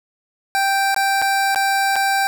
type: tone with dropouts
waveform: 25% pulse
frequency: 784 Hz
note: G5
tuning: in tune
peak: -12 dBFS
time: 0.55-2.27 s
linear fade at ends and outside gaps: 0 ms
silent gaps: 0.945-0.963 / 1.217-1.222 / 1.547-1.559 / 1.957-1.963 s
effects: none